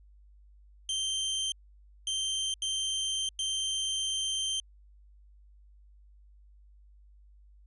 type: tone bursts at uneven times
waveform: sawtooth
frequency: 3136 Hz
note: G7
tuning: in tune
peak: -26 dBFS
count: 4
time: 0.89-1.52 / 2.07-2.54 / 2.62-3.29 / 3.39-4.6 s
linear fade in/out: 2 ms
effects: added 50 Hz sine -54 dBFS peak until 7.66 s + resampled to 24000 Hz